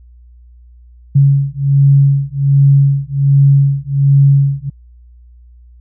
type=beating tone pair; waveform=sine; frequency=138.59 / 139.89 Hz; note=C#3 / C#3; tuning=0 / +16 cents; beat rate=1.3 Hz; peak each=-10 dBFS; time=1.15-4.7 s; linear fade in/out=10 ms; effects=added 60 Hz sine -38 dBFS peak until 5.8 s

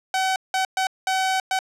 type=tone bursts at uneven times; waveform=sawtooth; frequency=758 Hz; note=F#5; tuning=42 cents sharp; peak=-16 dBFS; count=5; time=0.14-0.36 / 0.54-0.65 / 0.77-0.87 / 1.07-1.4 / 1.51-1.59 s; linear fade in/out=2 ms; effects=low-pass 9000 Hz 12 dB/octave

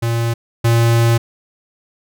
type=tone pair in turn; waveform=square; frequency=116.3 / 116.3 Hz; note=A#2 / A#2; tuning=-4 / -4 cents; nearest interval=unison; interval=0 cents; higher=neither; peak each=-16 / -11 dBFS; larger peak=second; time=0.02-0.34 / 0.64-1.18 s; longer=second; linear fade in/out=10 ms; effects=none

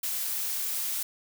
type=noise; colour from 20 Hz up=blue; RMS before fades=-31 dBFS; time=0.03-1.03 s; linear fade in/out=5 ms; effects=none

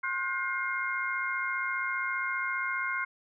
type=tone cluster; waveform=sine; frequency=1065 / 1439 / 1554 / 2123 Hz; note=C6 / F#6 / G6 / C7; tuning=+30 / -49 / -16 / +25 cents; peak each=-35 / -34 / -37 / -33 dBFS; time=0.03-3.05 s; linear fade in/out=10 ms; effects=none

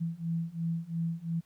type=beating tone pair; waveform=sine; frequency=164.81 / 167.71 Hz; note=E3 / E3; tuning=0 / +30 cents; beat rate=2.9 Hz; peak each=-34 / -33 dBFS; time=0-1.41 s; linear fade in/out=20 ms; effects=pink hiss -69 dBFS RMS until 1.45 s

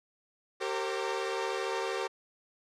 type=tone cluster; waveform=sawtooth; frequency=386.1 / 459 / 534 / 915 / 1176 Hz; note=G4 / A#4 / C5 / A#5 / D6; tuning=-26 / -27 / +35 / -32 / +2 cents; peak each=-31 / -32 / -34 / -38 / -40 dBFS; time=0.6-2.08 s; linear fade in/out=20 ms; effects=low-pass 6000 Hz 12 dB/octave

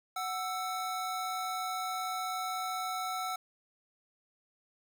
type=tone pair together; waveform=square; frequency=742 / 1324.4 Hz; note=F#5 / E6; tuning=+5 / +8 cents; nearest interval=minor seventh; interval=1003 cents; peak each=-37 / -37 dBFS; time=0.16-3.36 s; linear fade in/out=5 ms; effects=none

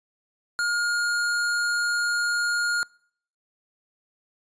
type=tone; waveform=square; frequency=1423 Hz; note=F6; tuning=32 cents sharp; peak=-23 dBFS; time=0.59-2.83 s; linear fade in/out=0 ms; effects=noise-tail reverb RT60 0.6 s tail -26 dB re dry + resampled to 22050 Hz

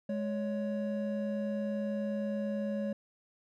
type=tone pair together; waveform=triangle; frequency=209.4 / 559 Hz; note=G#3 / C#5; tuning=+15 / +14 cents; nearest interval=octave + perfect fourth; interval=1699 cents; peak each=-31 / -34 dBFS; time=0.09-2.93 s; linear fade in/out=5 ms; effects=none

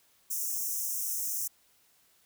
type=high-pass noise; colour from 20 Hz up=white; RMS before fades=-33 dBFS; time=0.3-1.48 s; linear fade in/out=10 ms; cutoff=5500 Hz; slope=96 dB/octave; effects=white hiss -66 dBFS RMS until 2.25 s

